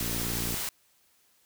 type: noise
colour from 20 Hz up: white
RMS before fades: -33 dBFS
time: 0-0.69 s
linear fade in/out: 2 ms
type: click train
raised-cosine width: 3 ms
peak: -23 dBFS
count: 32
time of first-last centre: 0.01-0.542 s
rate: 58.3 Hz
effects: white hiss -66 dBFS RMS until 1.45 s